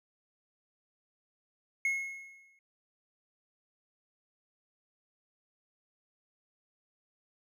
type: tone with exponential decay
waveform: triangle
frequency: 2171 Hz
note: C#7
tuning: 37 cents flat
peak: -24 dBFS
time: 1.85-2.59 s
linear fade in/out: 2 ms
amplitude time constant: 160 ms
effects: none